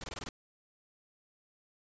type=noise bursts; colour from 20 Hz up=pink; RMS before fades=-42 dBFS; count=6; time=0.01-0.29 s; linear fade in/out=2 ms; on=30 ms; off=20 ms; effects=resampled to 16000 Hz